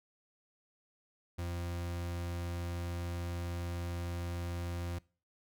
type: tone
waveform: 40% pulse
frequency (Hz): 86.7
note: F2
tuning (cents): -12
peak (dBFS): -35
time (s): 1.38-4.99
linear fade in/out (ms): 10
effects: noise-tail reverb RT60 0.4 s tail -23 dB re dry